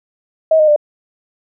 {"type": "tone with pitch steps", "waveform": "sine", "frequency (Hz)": [637, 615.7, 595], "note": ["D#5", "D#5", "D5"], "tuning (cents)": [41, -18, 22], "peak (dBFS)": -7, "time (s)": [0.51, 0.762], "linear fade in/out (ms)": 5, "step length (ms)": 84, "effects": []}